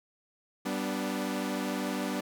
sawtooth chord, G major, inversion none, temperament equal with one note detuned, 193.75 / 246.9 / 293.7 Hz, G3 / B3 / D4, -20 / 0 / 0 cents, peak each -31 dBFS, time 0.65-2.21 s, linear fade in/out 10 ms, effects none

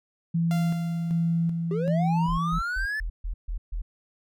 sine tone with tremolo, 167.2 Hz, E3, 25 cents sharp, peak -21 dBFS, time 0.34-2.59 s, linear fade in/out 10 ms, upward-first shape square, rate 1.3 Hz, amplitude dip 40%
sawtooth tone with exponential decay, 693 Hz, F5, 14 cents flat, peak -28 dBFS, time 0.51-1.76 s, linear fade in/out 0 ms, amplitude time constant 270 ms
triangle linear sweep, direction up, 380.3 to 1768 Hz, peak -25 dBFS, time 1.71-3 s, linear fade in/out 2 ms
sine tone bursts, 41.2 Hz, E1, in tune, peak -27 dBFS, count 7, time 2.28-3.82 s, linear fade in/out 10 ms, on 100 ms, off 140 ms
effects none

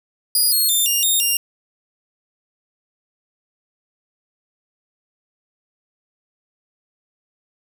5% pulse tone with pitch steps, 4890 / 4294 / 3580 / 2820 / 3686 / 2798 Hz, D#8 / C8 / A7 / F7 / A#7 / F7, -31 / +44 / +29 / +16 / -20 / +3 cents, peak -8 dBFS, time 0.35-1.37 s, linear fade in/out 2 ms, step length 170 ms, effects none

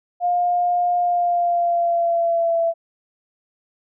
sine tone with pitch glide, 708 to 668.6 Hz, F5 to E5, +23 to +24 cents, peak -16 dBFS, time 0.2-2.74 s, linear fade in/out 50 ms, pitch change -99 cents, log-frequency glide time 0.97-2.6 s, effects none

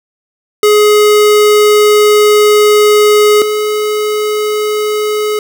square tone pair in turn, 420 / 423.7 Hz, G#4 / G#4, +19 / +35 cents, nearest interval unison, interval 16 cents, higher second, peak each -5 / -12 dBFS, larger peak first, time 0.63-3.42 / 3.42-5.39 s, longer first, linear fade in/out 2 ms, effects none

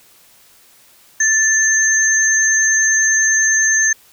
sine tone pair together, 1760 / 6305 Hz, A6 / G8, 0 / +9 cents, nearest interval octave + minor seventh, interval 2209 cents, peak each -14 dBFS, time 1.2-3.93 s, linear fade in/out 5 ms, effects white hiss -49 dBFS RMS until 4.12 s

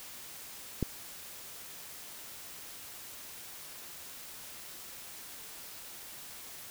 click, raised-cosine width 3 ms, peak -16 dBFS, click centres 0.827 s, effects white hiss -47 dBFS RMS until 6.7 s

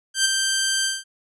10% pulse tone with ADSR envelope, 1568 Hz, G6, in tune, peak -6 dBFS, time 0.14-1.04 s, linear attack 110 ms, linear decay 15 ms, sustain -5 dB, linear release 190 ms, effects resampled to 24000 Hz

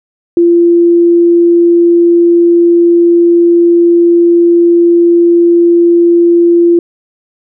sine tone, 343 Hz, F4, 31 cents flat, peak -3 dBFS, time 0.37-6.79 s, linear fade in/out 2 ms, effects none

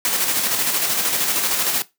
white noise with tremolo, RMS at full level -19 dBFS, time 0.05-1.82 s, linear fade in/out 0 ms, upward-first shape square, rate 13 Hz, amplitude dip 35%, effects noise-tail reverb RT60 0.2 s tail -18 dB re dry + high-pass 150 Hz 12 dB/octave

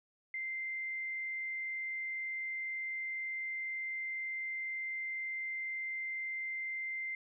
sine tone, 2086 Hz, C7, 6 cents flat, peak -36 dBFS, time 0.34-7.15 s, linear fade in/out 2 ms, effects none

